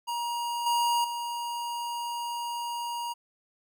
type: tone with level steps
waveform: square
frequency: 948 Hz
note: A#5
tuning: 29 cents sharp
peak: -30 / -24 / -32 dBFS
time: 0.07-3.14 s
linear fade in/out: 20 ms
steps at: 0.66 / 1.04 s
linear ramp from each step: 5 ms
effects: none